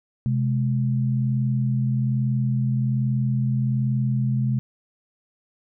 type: tone pair together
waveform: sine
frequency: 129.6 / 210.8 Hz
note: C3 / G#3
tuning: -16 / +26 cents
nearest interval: minor sixth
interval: 842 cents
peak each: -20 / -26 dBFS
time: 0.26-4.59 s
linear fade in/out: 0 ms
effects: none